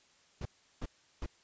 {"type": "noise bursts", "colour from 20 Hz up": "brown", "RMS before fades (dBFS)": -37, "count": 3, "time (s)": [0.41, 1.262], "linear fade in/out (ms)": 5, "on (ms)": 44, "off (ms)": 360, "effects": ["white hiss -66 dBFS RMS until 1.43 s", "resampled to 16000 Hz"]}